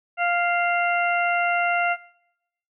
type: harmonic tone with a mistuned harmonic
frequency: 698.5 Hz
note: F5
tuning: in tune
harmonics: 1 / 2 / 3 / 4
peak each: -22 / -25 / -27 / -28 dBFS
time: 0.17-1.97 s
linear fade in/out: 50 ms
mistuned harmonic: 4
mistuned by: -28 cents
effects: noise-tail reverb RT60 0.8 s tail -20 dB re dry